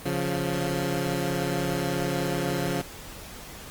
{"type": "tone pair together", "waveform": "15% pulse", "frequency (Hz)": [139.41, 175.9], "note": ["C#3", "F3"], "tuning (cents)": [10, 13], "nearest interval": "major third", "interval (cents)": 403, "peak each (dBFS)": -22, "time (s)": [0.05, 2.82], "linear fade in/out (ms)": 10, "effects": ["pink hiss -42 dBFS RMS until 3.7 s", "Opus 24 kbps"]}